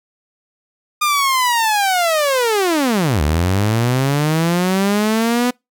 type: linear two-way sweep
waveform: sawtooth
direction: down then up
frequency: 1222 to 71.3 to 249.4 Hz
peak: -10 dBFS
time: 1.01-5.51 s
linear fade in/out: 10 ms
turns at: 3.22 s
effects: noise-tail reverb RT60 0.2 s tail -26 dB re dry